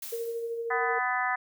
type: noise with exponential decay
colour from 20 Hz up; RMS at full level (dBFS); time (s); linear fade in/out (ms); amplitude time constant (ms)
blue; -36; 0.02-0.76; 5; 160
type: tone with tremolo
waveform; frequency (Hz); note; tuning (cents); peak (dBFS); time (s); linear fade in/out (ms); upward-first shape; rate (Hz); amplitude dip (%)
sine; 463.6; A#4; -10; -29; 0.12-0.99; 10; sine; 13; 35
type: harmonic tone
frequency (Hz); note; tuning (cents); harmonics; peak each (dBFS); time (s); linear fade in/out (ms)
250; B3; +21; 3 / 4 / 5 / 6 / 7 / 8; -31 / -33 / -33 / -37 / -31 / -35; 0.7-1.36; 10
effects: none